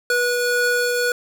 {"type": "tone pair together", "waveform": "square", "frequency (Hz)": [487.6, 1461], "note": ["B4", "F#6"], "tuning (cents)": [-22, -22], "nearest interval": "octave + perfect fifth", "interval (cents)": 1900, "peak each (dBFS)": [-21, -21], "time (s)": [0.1, 1.12], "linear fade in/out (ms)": 2, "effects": ["7-bit"]}